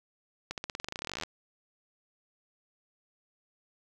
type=accelerating click train; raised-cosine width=0.2 ms; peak=-18 dBFS; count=24; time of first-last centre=0.51-1.235 s; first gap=68 ms; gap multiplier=0.92; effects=10-bit